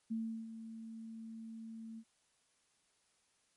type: tone with ADSR envelope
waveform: sine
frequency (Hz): 224.6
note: A3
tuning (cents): +36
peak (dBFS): -34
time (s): 0.1-2.04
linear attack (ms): 17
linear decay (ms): 350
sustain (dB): -11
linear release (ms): 58
effects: white hiss -75 dBFS RMS until 3.56 s + MP3 48 kbps